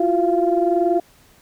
sine tone cluster, 339.1 / 359.8 / 688 Hz, E4 / F#4 / F5, +49 / -48 / -26 cents, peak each -19 dBFS, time 0-1 s, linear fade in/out 5 ms, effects tanh soft clip ceiling -6 dBFS + pink hiss -53 dBFS RMS until 1.41 s

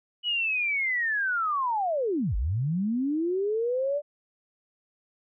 sine linear two-way sweep, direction down then up, 2960 to 44.21 to 594 Hz, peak -24 dBFS, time 0.23-4.02 s, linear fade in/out 50 ms, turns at 2.36 s, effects none

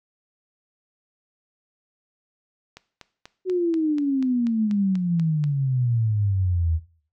click train, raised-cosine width 0.2 ms, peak -23 dBFS, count 12, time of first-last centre 2.77-5.44 s, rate 4.12 Hz
sine exponential sweep, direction down, 375.7 to 78.4 Hz, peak -19 dBFS, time 3.45-6.8 s, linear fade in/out 50 ms
effects noise-tail reverb RT60 0.5 s tail -17 dB re dry

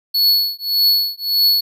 square tone with tremolo, 4400 Hz, C#8, 14 cents flat, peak -10 dBFS, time 0.14-1.61 s, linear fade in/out 10 ms, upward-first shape triangle, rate 1.7 Hz, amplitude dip 100%, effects none

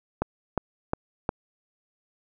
click train, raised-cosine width 1 ms, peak -10 dBFS, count 4, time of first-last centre 0.22-1.291 s, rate 2.8 Hz, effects none

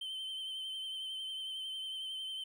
triangle tone with vibrato, 3096 Hz, G7, 22 cents flat, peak -37 dBFS, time 0.01-2.44 s, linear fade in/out 5 ms, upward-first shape sine, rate 11 Hz, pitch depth 27 cents each way, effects none

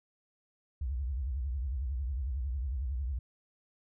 sine tone with vibrato, 65.41 Hz, C2, in tune, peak -31 dBFS, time 0.81-3.19 s, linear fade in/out 5 ms, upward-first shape triangle, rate 11 Hz, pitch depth 270 cents each way, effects none

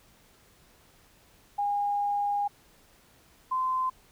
sine tone pair in turn, 815 / 1032.8 Hz, G#5 / C6, -33 / -23 cents, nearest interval major third, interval 410 cents, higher second, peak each -25 dBFS, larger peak neither, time 1.58-2.48 / 3.51-3.9 s, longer first, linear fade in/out 10 ms, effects pink hiss -60 dBFS RMS until 4.11 s

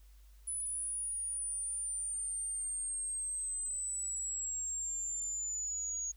sine linear sweep, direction down, 10000 to 6645 Hz, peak -35 dBFS, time 0.47-6.12 s, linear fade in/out 10 ms, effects added 50 Hz sine -55 dBFS peak until 6.16 s + white hiss -70 dBFS RMS until 6.16 s

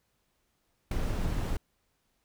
brown noise with ADSR envelope, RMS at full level -21 dBFS, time 0.91-1.57 s, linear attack 7 ms, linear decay 3 ms, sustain -9 dB, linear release 5 ms, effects pink hiss -75 dBFS RMS until 2.24 s

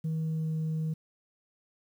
sine tone with pitch glide, 159.4 to 158.12 Hz, D#3 to D#3, +42 to +28 cents, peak -26 dBFS, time 0.04-0.94 s, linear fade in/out 10 ms, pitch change -14 cents, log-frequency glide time 0.2-0.56 s, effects tanh soft clip ceiling -27 dBFS + 10-bit

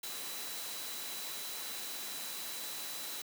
sine tone in noise, 3967 Hz, B7, 7 cents sharp, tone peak -47 dBFS, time 0.03-3.22 s, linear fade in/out 5 ms, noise white, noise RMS -42 dBFS, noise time 0.03-3.22 s, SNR -8 dB, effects high-pass 200 Hz 12 dB/octave

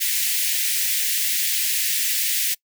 white high-pass noise, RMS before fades -22 dBFS, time 0-2.55 s, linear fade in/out 20 ms, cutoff 1800 Hz, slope 48 dB/octave, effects noise-tail reverb RT60 0.1 s tail -24 dB re dry

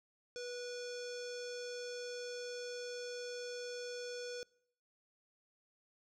square tone with low-pass filter, 488.7 Hz, B4, 18 cents flat, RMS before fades -44 dBFS, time 0.36-4.43 s, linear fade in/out 0 ms, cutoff 5700 Hz, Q 4.1, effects noise-tail reverb RT60 0.7 s tail -25 dB re dry

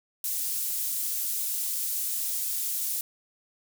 pink high-pass noise, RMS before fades -30 dBFS, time 0.24-3.01 s, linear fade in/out 2 ms, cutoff 10000 Hz, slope 12 dB/octave, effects none

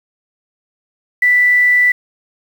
sine tone with quantisation, 1975.5 Hz, B6, in tune, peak -8 dBFS, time 1.22-1.92 s, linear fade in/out 5 ms, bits 6, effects none

